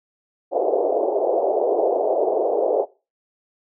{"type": "band-pass noise", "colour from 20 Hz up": "pink", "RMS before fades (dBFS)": -20, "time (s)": [0.51, 2.86], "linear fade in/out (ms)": 50, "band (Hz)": [380, 730], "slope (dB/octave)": 48, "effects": ["noise-tail reverb RT60 0.3 s tail -21 dB re dry"]}